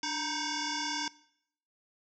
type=tone with frequency modulation; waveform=sine; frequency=2217 Hz; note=C#7; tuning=in tune; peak=-31 dBFS; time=0.03-1.08 s; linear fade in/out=2 ms; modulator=628 Hz; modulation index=6.3; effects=noise-tail reverb RT60 0.7 s tail -21 dB re dry